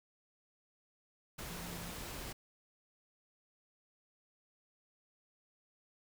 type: tone in noise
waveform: sine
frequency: 172.8 Hz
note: F3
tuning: 18 cents flat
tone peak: -47 dBFS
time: 1.5-1.92 s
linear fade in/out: 10 ms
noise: pink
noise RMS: -45 dBFS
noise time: 1.38-2.33 s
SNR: -5 dB
effects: none